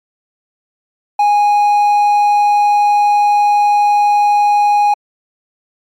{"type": "tone", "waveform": "triangle", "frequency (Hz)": 826, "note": "G#5", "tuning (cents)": -10, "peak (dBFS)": -6, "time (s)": [1.19, 4.94], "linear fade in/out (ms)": 5, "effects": ["MP3 64 kbps"]}